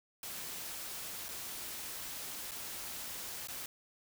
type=noise with dropouts; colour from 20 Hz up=white; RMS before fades=-43 dBFS; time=0.23-3.66 s; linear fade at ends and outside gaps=2 ms; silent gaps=1.284-1.288 / 2.511-2.516 / 3.473-3.484 s; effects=none